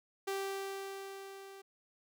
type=tone with level ramp; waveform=sawtooth; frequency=390.7 Hz; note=G4; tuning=6 cents flat; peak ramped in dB=-30 to -46 dBFS; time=0.27-1.62 s; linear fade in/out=10 ms; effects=none